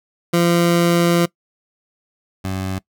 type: tone pair in turn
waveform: 20% pulse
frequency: 171.6 / 94.82 Hz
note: F3 / F#2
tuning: -30 / +43 cents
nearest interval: minor seventh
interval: 1027 cents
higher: first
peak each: -8 / -17 dBFS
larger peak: first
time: 0.33-1.26 / 2.44-2.79 s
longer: first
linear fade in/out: 10 ms
effects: noise-tail reverb RT60 0.1 s tail -22 dB re dry